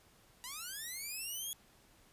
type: linear sweep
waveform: 5% pulse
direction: up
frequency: 950 to 3366 Hz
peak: -31 dBFS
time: 0.44-1.53 s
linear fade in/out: 0 ms
effects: pink hiss -65 dBFS RMS until 2.12 s + resampled to 32000 Hz